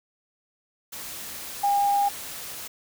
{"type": "tone in noise", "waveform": "sine", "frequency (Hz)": 807, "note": "G#5", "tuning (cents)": -50, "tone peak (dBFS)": -19, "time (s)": [1.63, 2.09], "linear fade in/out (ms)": 10, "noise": "white", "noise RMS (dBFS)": -37, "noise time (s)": [0.92, 2.68], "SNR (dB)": 15, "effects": []}